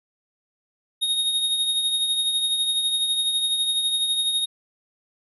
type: tone with tremolo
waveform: square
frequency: 3728 Hz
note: A#7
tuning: 1 cent flat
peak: -19 dBFS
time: 1.01-4.46 s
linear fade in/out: 20 ms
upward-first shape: triangle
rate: 12 Hz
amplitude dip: 50%
effects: resampled to 32000 Hz